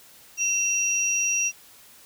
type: tone pair together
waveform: sine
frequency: 2712 / 5750 Hz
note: E7 / F8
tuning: +49 / +50 cents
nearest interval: octave + minor second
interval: 1301 cents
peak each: -25 / -22 dBFS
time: 0.37-1.52 s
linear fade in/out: 50 ms
effects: tanh soft clip ceiling -14 dBFS + white hiss -51 dBFS RMS until 2.05 s